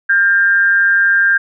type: tone with amplitude modulation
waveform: sine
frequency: 1600 Hz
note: G6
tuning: 35 cents sharp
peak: -6 dBFS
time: 0.09-1.38 s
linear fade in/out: 10 ms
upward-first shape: sine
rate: 188 Hz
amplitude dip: 55%
effects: none